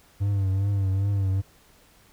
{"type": "tone with vibrato", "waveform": "triangle", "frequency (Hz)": 98, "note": "G2", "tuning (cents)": 0, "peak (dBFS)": -19, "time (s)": [0.2, 1.42], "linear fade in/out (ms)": 20, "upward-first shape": "triangle", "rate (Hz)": 2.5, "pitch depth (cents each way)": 65, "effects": ["pink hiss -57 dBFS RMS until 2.12 s"]}